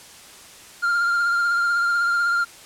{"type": "tone with vibrato", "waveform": "triangle", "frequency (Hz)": 1396.9, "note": "F6", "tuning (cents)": 0, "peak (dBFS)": -16, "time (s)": [0.82, 2.45], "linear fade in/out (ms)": 20, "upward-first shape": "triangle", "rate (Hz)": 16, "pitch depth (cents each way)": 28, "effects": ["white hiss -44 dBFS RMS until 2.65 s", "low-pass 10000 Hz 12 dB/octave"]}